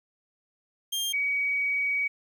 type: tone pair in turn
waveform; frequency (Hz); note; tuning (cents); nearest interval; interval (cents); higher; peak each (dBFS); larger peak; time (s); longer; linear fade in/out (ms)
sawtooth / sine; 3199 / 2262; G7 / C#7; +34 / +34; tritone; 600; first; -24; neither; 0.92-1.13 / 1.13-2.08; second; 10
effects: 10-bit